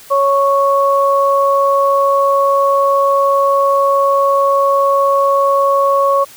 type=tone pair together; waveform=sine; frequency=554.4 / 1107.7 Hz; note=C#5 / C#6; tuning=0 / -2 cents; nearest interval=octave; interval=1198 cents; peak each=-12 dBFS; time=0.1-6.25 s; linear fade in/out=20 ms; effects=white hiss -39 dBFS RMS until 6.36 s